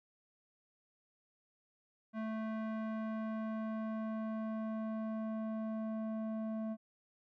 square tone with low-pass filter sweep, 220 Hz, A3, in tune, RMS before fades -39 dBFS, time 2.13-6.77 s, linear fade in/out 50 ms, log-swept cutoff 1600 to 720 Hz, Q 1.1, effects none

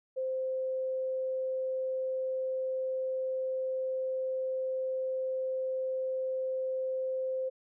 sine tone, 521 Hz, C5, 7 cents flat, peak -30 dBFS, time 0.16-7.5 s, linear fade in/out 20 ms, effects none

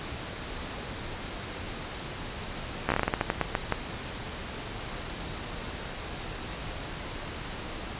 slowing click train, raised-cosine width 0.5 ms, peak -9 dBFS, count 14, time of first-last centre 2.89-3.723 s, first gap 13 ms, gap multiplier 1.24, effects pink hiss -37 dBFS RMS until 7.99 s + resampled to 8000 Hz

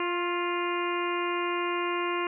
harmonic tone with a mistuned harmonic, 349.2 Hz, F4, in tune, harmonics 1 / 2 / 3 / 4 / 5 / 6 / 7 / 8, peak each -30 / -40 / -31 / -39 / -41 / -38 / -39 / -39 dBFS, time 0-2.27 s, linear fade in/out 2 ms, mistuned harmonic 3, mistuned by +23 cents, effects none

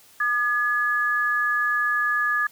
sine tone pair together, 1214.5 / 1698 Hz, D#6 / G#6, -42 / +38 cents, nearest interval tritone, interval 580 cents, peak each -25 / -21 dBFS, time 0.2-2.47 s, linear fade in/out 5 ms, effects white hiss -53 dBFS RMS until 2.51 s

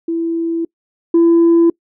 sine tone pair in turn, 332.2 / 336.1 Hz, E4 / E4, +13 / +34 cents, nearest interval unison, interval 21 cents, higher second, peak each -15 / -5 dBFS, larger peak second, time 0.08-0.65 / 1.14-1.7 s, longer first, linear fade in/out 5 ms, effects noise-tail reverb RT60 0.1 s tail -25 dB re dry + tanh soft clip ceiling -5 dBFS

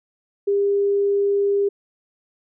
sine tone, 401.6 Hz, G4, 42 cents sharp, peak -16 dBFS, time 0.47-1.69 s, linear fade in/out 10 ms, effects none

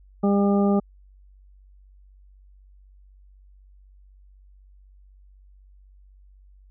harmonic tone, 200.8 Hz, G3, 42 cents sharp, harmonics 1 / 2 / 3 / 4 / 6, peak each -18 / -24 / -28 / -30 / -34 dBFS, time 0.23-0.8 s, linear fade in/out 10 ms, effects added 48 Hz sine -49 dBFS peak until 6.7 s

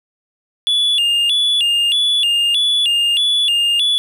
triangle tone with vibrato, 3110 Hz, G7, 14 cents flat, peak -11 dBFS, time 0.67-3.98 s, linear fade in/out 0 ms, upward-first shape square, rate 1.6 Hz, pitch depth 170 cents each way, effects none

